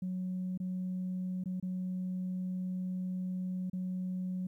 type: tone with dropouts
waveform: sine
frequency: 183.9 Hz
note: F#3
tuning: 10 cents flat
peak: -32 dBFS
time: 0.02-4.47 s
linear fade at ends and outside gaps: 5 ms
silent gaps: 0.576-0.6 / 1.439-1.457 / 1.6-1.626 / 3.699-3.731 s
effects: tanh soft clip ceiling -30 dBFS + 12-bit